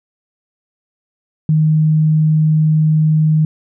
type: tone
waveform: sine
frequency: 155.56 Hz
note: D#3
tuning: in tune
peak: -9 dBFS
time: 1.49-3.45 s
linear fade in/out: 2 ms
effects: none